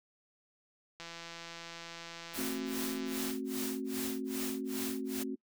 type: click train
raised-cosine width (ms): 0.2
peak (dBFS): -28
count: 389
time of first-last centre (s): 1-3.31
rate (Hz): 168
type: noise with tremolo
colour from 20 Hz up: white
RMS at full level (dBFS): -39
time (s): 2.33-5.24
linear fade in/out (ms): 20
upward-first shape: sine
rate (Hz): 2.5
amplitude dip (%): 100
type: chord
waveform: sine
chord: F# diminished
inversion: first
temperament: just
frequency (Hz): 222 / 266.4 / 370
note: A3 / C4 / F#4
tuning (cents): +16 / +31 / 0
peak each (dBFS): -41 / -37 / -41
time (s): 2.37-5.36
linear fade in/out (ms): 20
effects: noise-tail reverb RT60 0.1 s tail -26 dB re dry